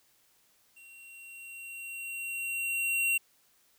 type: tone with level ramp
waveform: square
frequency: 2743 Hz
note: F7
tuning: 32 cents flat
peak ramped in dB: -52 to -25 dBFS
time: 0.76-3.18 s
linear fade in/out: 10 ms
effects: white hiss -67 dBFS RMS until 3.78 s